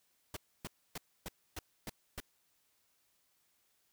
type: noise bursts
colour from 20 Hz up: pink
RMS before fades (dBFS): -42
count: 7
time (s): 0.34-2.202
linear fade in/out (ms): 2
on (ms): 26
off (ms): 280
effects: white hiss -75 dBFS RMS until 3.92 s